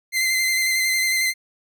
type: tone with vibrato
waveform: sawtooth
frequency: 2070 Hz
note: C7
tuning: 19 cents flat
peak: -15 dBFS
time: 0.12-1.34 s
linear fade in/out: 50 ms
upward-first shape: square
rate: 11 Hz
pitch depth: 18 cents each way
effects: none